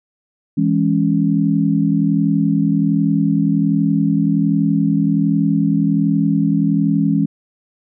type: chord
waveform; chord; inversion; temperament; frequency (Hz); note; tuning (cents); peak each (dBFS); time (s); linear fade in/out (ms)
sine; C# minor; first; equal with one note detuned; 164.81 / 206.1 / 277.2; E3 / G#3 / C#4; 0 / -13 / 0; -17; 0.57-7.26; 10
effects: none